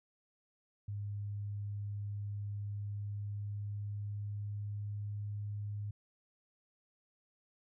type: tone with pitch glide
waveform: sine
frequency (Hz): 102.3 to 103.31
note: G#2 to G#2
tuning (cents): -26 to -9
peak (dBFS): -37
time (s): 0.88-5.91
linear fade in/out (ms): 5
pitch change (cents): +17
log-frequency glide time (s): 2.62-5.29
effects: none